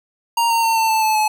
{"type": "tone with pitch steps", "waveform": "square", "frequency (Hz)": [932.3, 919.5, 906.8, 894.3, 882, 869.9, 857.9], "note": ["A#5", "A#5", "A#5", "A5", "A5", "A5", "A5"], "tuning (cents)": [0, -24, -48, 28, 4, -20, -44], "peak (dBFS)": -15, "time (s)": [0.37, 1.28], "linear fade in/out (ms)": 5, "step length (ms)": 130, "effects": ["9-bit"]}